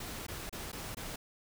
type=noise with dropouts; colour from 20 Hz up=pink; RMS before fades=-42 dBFS; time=0-1.16 s; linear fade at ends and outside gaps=5 ms; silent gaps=0.267-0.282 / 0.495-0.526 / 0.718-0.728 / 0.948-0.969 s; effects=none